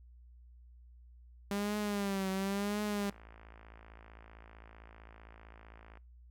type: tone with vibrato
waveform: sawtooth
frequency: 199.7 Hz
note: G3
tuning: 32 cents sharp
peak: -29 dBFS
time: 1.51-3.1 s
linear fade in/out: 2 ms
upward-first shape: triangle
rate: 0.95 Hz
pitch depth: 94 cents each way
type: click train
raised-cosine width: 0.5 ms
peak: -39 dBFS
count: 166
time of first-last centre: 3-5.973 s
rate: 55.5 Hz
effects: noise-tail reverb RT60 0.3 s tail -24 dB re dry + added 60 Hz sine -54 dBFS peak until 6.3 s